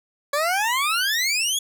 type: exponential sweep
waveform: 20% pulse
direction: up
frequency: 559 to 3419 Hz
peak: -15 dBFS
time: 0.33-1.59 s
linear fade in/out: 5 ms
effects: none